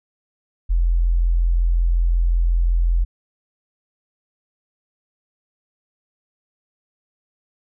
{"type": "tone", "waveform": "sine", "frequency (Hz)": 42.74, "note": "F1", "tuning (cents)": -37, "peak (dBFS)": -14, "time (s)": [0.69, 3.05], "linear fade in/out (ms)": 20, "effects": []}